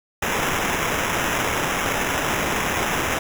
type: noise with sample-and-hold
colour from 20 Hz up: white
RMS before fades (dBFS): -23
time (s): 0.22-3.19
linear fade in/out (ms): 5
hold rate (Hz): 4410
effects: none